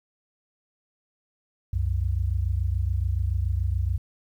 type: tone pair together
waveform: sine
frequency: 65.41 / 92.43 Hz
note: C2 / F#2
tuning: 0 / -1 cents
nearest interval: tritone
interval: 599 cents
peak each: -25 dBFS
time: 1.73-3.98 s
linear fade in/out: 5 ms
effects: 10-bit